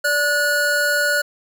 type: tone pair together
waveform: square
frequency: 581.7 / 1457 Hz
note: D5 / F#6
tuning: -17 / -27 cents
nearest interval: octave + major third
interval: 1590 cents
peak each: -23 / -18 dBFS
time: 0.04-1.22 s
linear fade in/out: 10 ms
effects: none